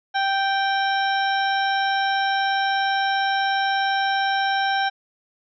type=harmonic tone with a mistuned harmonic; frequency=783 Hz; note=G5; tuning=2 cents flat; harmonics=1 / 2 / 3 / 4 / 5 / 7; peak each=-21 / -24 / -35 / -32 / -32 / -35 dBFS; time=0.14-4.9 s; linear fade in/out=20 ms; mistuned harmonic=5; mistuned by=-17 cents; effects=none